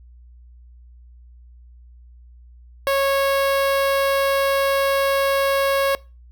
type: tone with notch filter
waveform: sawtooth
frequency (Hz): 550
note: C#5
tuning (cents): -14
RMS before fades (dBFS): -19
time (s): 2.87-5.95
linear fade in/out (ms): 0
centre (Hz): 7000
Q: 1.2
effects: noise-tail reverb RT60 0.3 s tail -23 dB re dry + added 60 Hz sine -43 dBFS peak until 6.31 s